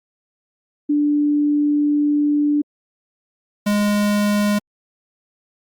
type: tone pair in turn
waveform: sine / square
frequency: 293.7 / 206.6 Hz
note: D4 / G#3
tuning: 0 / -9 cents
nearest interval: tritone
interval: 609 cents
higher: first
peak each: -14 / -16 dBFS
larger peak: first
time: 0.89-2.62 / 3.66-4.59 s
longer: first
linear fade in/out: 10 ms
effects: Opus 32 kbps